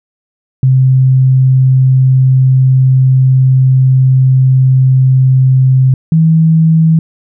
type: tone pair in turn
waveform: sine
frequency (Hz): 130.81 / 161.33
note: C3 / E3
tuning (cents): 0 / -37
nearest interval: major third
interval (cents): 363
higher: second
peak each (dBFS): -4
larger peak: neither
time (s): 0.63-5.94 / 6.12-6.99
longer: first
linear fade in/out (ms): 2
effects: none